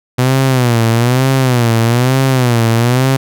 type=tone with vibrato; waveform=sawtooth; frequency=123.47 Hz; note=B2; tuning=in tune; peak=-5 dBFS; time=0.18-3.17 s; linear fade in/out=10 ms; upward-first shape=sine; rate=1.1 Hz; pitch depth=140 cents each way; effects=none